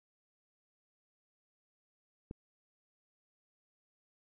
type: click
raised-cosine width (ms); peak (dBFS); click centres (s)
3; -29; 2.311
effects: none